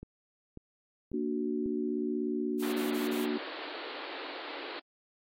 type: click train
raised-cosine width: 3 ms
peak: -31 dBFS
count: 4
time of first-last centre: 0.03-1.66 s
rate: 1.84 Hz
type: chord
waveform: sine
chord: Bb augmented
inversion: none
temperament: equal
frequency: 233.1 / 293.7 / 370 Hz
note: Bb3 / D4 / F#4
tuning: 0 / 0 / 0 cents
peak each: -34 dBFS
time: 1.13-3.38 s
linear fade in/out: 10 ms
type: noise bursts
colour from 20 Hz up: blue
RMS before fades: -45 dBFS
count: 4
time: 2.59-3.252 s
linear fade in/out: 10 ms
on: 140 ms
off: 34 ms
type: band-pass noise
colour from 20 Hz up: pink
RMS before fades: -41 dBFS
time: 2.62-4.8 s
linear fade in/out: 10 ms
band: 280 to 4500 Hz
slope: 96 dB/octave
effects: AAC 48 kbps